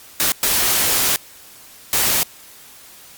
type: noise bursts at uneven times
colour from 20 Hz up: white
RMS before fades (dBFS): -17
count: 3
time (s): 0.2-0.32 / 0.43-1.16 / 1.93-2.23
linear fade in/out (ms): 0
effects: white hiss -43 dBFS RMS until 3.17 s + Opus 48 kbps